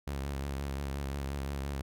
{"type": "tone with vibrato", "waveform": "sawtooth", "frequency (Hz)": 69.3, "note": "C#2", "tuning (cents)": 0, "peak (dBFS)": -30, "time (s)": [0.07, 1.82], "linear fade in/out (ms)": 5, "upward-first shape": "triangle", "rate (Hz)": 5.7, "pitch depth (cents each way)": 59, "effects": []}